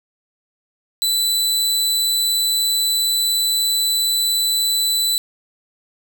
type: tone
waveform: sawtooth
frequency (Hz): 3989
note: B7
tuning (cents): +17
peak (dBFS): -13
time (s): 1.02-5.18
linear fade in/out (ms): 0
effects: none